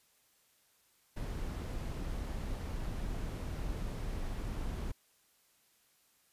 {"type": "noise", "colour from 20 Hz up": "brown", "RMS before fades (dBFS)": -38, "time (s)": [1.16, 4.92], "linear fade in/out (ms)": 10, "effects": ["white hiss -70 dBFS RMS until 6.32 s", "resampled to 32000 Hz"]}